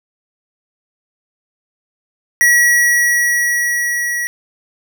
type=tone with level ramp; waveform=square; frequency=1923 Hz; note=B6; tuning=47 cents flat; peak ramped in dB=-8 to -18 dBFS; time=2.41-4.27 s; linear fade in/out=0 ms; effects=none